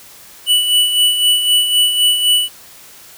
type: tone with tremolo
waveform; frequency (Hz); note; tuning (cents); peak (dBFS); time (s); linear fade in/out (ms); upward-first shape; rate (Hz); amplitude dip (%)
square; 2960; F#7; 0; -9; 0.46-2.49; 50; sine; 3.9; 55
effects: white hiss -40 dBFS RMS until 3.17 s